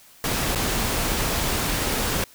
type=noise with dropouts; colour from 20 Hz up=pink; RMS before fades=-24 dBFS; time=0.24-2.24 s; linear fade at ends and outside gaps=1 ms; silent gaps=0.549-0.557 s; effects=white hiss -51 dBFS RMS until 2.34 s